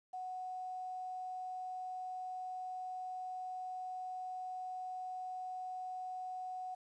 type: tone with quantisation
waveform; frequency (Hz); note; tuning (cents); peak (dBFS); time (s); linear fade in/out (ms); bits
sine; 740; F#5; 0; -40; 0.13-6.75; 10; 11
effects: resampled to 22050 Hz